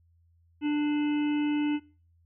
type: harmonic tone with a mistuned harmonic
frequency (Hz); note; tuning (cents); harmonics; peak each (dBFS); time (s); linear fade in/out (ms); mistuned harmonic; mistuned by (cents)
296.2; D4; +15; 1 / 3 / 5 / 7 / 9 / 10; -24 / -41 / -46 / -46 / -42 / -46; 0.61-1.8; 50; 9; -43
effects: noise-tail reverb RT60 0.4 s tail -23 dB re dry + added 84 Hz sine -61 dBFS peak until 2.25 s